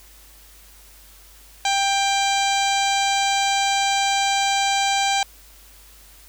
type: harmonic tone with a mistuned harmonic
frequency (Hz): 790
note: G5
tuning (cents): +13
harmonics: 1 / 2 / 3 / 4 / 5 / 6 / 7 / 8 / 9 / 10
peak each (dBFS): -20 / -29 / -26 / -28 / -28 / -33 / -34 / -33 / -34 / -34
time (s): 1.65-5.23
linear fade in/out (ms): 2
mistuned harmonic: 7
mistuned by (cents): +65
effects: added 50 Hz sine -49 dBFS peak until 6.28 s + white hiss -49 dBFS RMS until 6.28 s